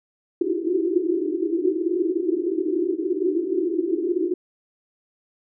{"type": "band-pass noise", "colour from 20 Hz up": "pink", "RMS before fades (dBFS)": -23, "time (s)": [0.41, 4.34], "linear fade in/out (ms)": 5, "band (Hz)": [320, 380], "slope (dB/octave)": 96, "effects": []}